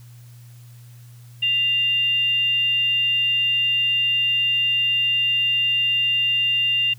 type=tone with frequency modulation; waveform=sine; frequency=2794 Hz; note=F7; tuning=in tune; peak=-17 dBFS; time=1.42-6.94 s; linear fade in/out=10 ms; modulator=802 Hz; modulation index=0.2; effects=added 120 Hz sine -41 dBFS peak until 6.98 s + white hiss -55 dBFS RMS until 6.98 s